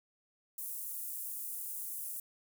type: high-pass noise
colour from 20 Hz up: pink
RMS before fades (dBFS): -41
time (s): 0.58-2.2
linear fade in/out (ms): 2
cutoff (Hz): 10000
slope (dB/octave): 24
effects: none